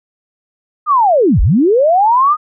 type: linear two-way sweep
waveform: sine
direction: down then up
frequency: 1257 to 32.7 to 1257 Hz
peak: -7 dBFS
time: 0.86-2.37 s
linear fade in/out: 50 ms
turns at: 1.41 s
effects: none